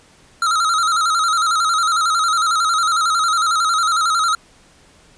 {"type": "tone with vibrato", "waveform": "square", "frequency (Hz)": 1318.5, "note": "E6", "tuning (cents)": 0, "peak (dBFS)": -15, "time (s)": [0.42, 4.35], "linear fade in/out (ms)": 2, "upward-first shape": "square", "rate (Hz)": 11, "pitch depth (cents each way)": 70, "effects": ["pink hiss -50 dBFS RMS until 5.17 s", "resampled to 22050 Hz"]}